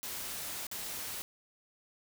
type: noise with dropouts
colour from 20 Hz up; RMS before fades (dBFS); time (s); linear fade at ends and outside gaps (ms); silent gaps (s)
white; -40; 0.03-1.22; 0; 0.668-0.714
effects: none